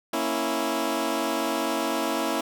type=chord; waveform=15% pulse; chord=A# diminished; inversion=none; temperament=equal; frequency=233.1 / 277.2 / 329.6 Hz; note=A#3 / C#4 / E4; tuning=0 / 0 / 0 cents; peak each=-25 / -23 / -21 dBFS; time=0.13-2.41 s; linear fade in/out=5 ms; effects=none